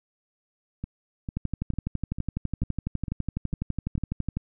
two click trains, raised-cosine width 5 ms, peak -15 / -20 dBFS, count 37 / 8, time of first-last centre 1.37-4.37 / 0.84-3.979 s, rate 12 / 2.23 Hz, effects none

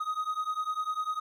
triangle beating tone pair, 1248 / 1258 Hz, D#6 / D#6, +5 / +19 cents, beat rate 10 Hz, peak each -31 dBFS, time 0-1.2 s, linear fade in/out 10 ms, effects none

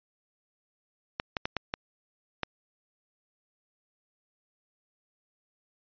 clicks, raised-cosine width 0.3 ms, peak -13 dBFS, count 6, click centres 1.199 / 1.368 / 1.455 / 1.567 / 1.739 / 2.433 s, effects resampled to 11025 Hz

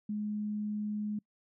sine tone, 210 Hz, G#3, 19 cents sharp, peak -32 dBFS, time 0.09-1.19 s, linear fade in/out 5 ms, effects noise-tail reverb RT60 0.1 s tail -26 dB re dry

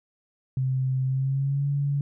sine tone with pitch glide, 130.81 to 141.83 Hz, C3 to C#3, 0 to +40 cents, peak -22 dBFS, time 0.57-2.01 s, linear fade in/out 2 ms, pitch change +140 cents, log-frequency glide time 1.05-1.67 s, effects none

